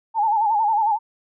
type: tone with vibrato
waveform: sine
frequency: 862 Hz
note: A5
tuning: 36 cents flat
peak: -16 dBFS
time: 0.14-0.99 s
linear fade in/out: 50 ms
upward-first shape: sine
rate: 11 Hz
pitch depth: 98 cents each way
effects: none